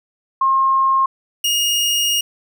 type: tone pair in turn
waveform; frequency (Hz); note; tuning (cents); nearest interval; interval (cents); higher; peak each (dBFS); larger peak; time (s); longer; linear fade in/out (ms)
sine / sawtooth; 1070 / 2857; C6 / F7; +38 / +39; octave + perfect fourth; 1701; second; -12; neither; 0.41-1.06 / 1.44-2.21; second; 5
effects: none